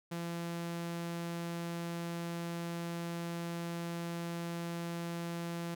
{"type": "tone", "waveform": "sawtooth", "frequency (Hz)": 170, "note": "F3", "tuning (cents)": -46, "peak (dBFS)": -33, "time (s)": [0.11, 5.75], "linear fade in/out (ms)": 10, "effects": []}